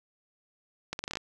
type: accelerating click train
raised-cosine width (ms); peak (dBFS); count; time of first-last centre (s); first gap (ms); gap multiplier
0.2; -16; 8; 0.93-1.171; 61; 0.8
effects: none